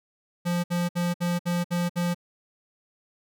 square tone bursts, 174.61 Hz, F3, in tune, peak -24 dBFS, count 7, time 0.45-2.146 s, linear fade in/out 20 ms, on 190 ms, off 61 ms, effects none

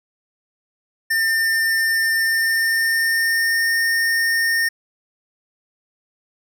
square tone with pitch glide, 1802 to 1828.2 Hz, A6 to A#6, +41 to -34 cents, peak -17 dBFS, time 1.1-4.69 s, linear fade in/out 10 ms, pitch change +25 cents, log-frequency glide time 2.18-3.77 s, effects none

